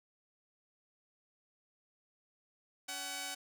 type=tone pair together; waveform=5% pulse; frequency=282.4 / 754 Hz; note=C#4 / F#5; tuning=+32 / +32 cents; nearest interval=octave + perfect fourth; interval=1700 cents; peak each=-37 / -28 dBFS; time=2.88-3.35 s; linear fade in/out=10 ms; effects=none